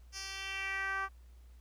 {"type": "tone with band-pass filter sweep", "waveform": "10% pulse", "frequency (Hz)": 388.1, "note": "G4", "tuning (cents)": -17, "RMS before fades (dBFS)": -38, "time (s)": [0.12, 1.09], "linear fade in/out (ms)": 50, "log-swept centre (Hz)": [5500, 1200], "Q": 2.5, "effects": ["added 60 Hz sine -53 dBFS peak until 1.6 s", "pink hiss -71 dBFS RMS until 1.6 s"]}